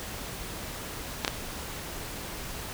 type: clicks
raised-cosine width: 0.2 ms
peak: -7 dBFS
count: 2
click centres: 1.248 / 1.279 s
effects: pink hiss -38 dBFS RMS until 2.73 s